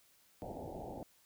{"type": "low-pass noise", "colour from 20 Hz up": "white", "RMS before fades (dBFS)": -45, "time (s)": [0.42, 1.03], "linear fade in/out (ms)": 0, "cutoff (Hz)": 850, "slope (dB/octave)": 96, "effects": ["white hiss -68 dBFS RMS until 1.25 s"]}